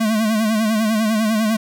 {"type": "tone with vibrato", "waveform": "square", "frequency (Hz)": 218.1, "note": "A3", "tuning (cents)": -15, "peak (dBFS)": -16, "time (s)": [0, 1.57], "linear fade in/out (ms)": 10, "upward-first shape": "sine", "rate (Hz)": 10, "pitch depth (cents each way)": 69, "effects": ["8-bit"]}